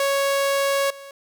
sawtooth tone with level steps, 554.4 Hz, C#5, in tune, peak -15 / -34 dBFS, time 0-1.11 s, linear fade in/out 2 ms, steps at 0.9 s, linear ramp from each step 5 ms, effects none

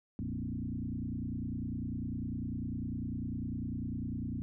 sine tone with frequency modulation, 169.2 Hz, E3, 45 cents sharp, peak -34 dBFS, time 0.19-4.42 s, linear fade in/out 0 ms, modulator 30 Hz, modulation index 3.5, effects none

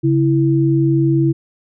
sine tone pair together, 138.66 / 329.6 Hz, C#3 / E4, +1 / 0 cents, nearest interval octave + minor third, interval 1499 cents, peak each -14 dBFS, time 0.03-1.33 s, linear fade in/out 20 ms, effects none

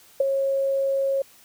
sine tone with ADSR envelope, 545 Hz, C#5, 29 cents flat, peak -13 dBFS, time 0.2-1.22 s, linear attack 6 ms, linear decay 13 ms, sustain -7 dB, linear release 4 ms, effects white hiss -53 dBFS RMS until 1.44 s

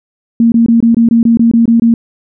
sine tone bursts, 231.2 Hz, A#3, 14 cents flat, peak -4 dBFS, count 11, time 0.4-1.94 s, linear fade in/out 2 ms, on 120 ms, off 22 ms, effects none

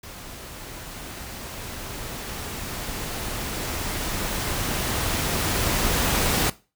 pink noise with level ramp, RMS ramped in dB -40 to -21 dBFS, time 0.03-6.5 s, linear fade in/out 5 ms, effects noise-tail reverb RT60 0.3 s tail -18 dB re dry

